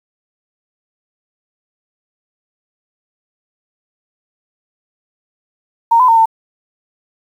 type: tone with pitch steps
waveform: sine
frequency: 924 / 1009 / 912 / 898 Hz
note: A#5 / B5 / A#5 / A5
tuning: -16 / +37 / -38 / +35 cents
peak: -6 dBFS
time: 5.91-6.258 s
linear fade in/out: 10 ms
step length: 87 ms
effects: 7-bit